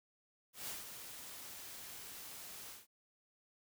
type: noise with ADSR envelope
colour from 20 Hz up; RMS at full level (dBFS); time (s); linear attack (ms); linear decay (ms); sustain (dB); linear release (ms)
white; -43; 0.53-2.87; 140; 170; -7; 170
effects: none